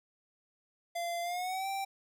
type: tone with pitch glide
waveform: square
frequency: 688 to 781.2 Hz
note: F5 to G5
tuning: -26 to -6 cents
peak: -34 dBFS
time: 0.95-1.85 s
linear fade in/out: 10 ms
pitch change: +220 cents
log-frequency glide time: 1.22-1.68 s
effects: none